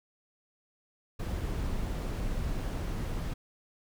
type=noise; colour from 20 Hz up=brown; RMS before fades=-33 dBFS; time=1.19-3.34 s; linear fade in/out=10 ms; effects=none